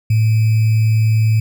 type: tone with sample-and-hold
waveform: sine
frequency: 110 Hz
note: A2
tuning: in tune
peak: -10 dBFS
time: 0.1-1.4 s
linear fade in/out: 5 ms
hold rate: 2450 Hz
effects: none